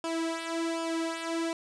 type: tone with flanger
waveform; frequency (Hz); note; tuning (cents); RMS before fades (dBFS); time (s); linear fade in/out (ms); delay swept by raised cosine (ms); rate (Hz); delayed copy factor
sawtooth; 329.6; E4; 0; -32; 0.04-1.53; 2; 0.49 to 2.89; 1.3; -0.75
effects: resampled to 22050 Hz + 11-bit